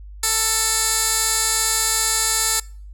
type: tone with band-pass filter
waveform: 15% pulse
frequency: 442.6 Hz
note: A4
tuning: 10 cents sharp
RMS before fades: -20 dBFS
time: 0.23-2.6 s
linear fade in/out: 5 ms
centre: 8700 Hz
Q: 1.3
effects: noise-tail reverb RT60 0.5 s tail -25 dB re dry + added 50 Hz sine -35 dBFS peak until 2.93 s